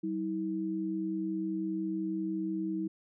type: tone pair together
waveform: sine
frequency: 191 / 321.2 Hz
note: G3 / E4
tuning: -45 / -45 cents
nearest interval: major sixth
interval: 900 cents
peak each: -36 / -32 dBFS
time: 0.03-2.88 s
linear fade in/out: 10 ms
effects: none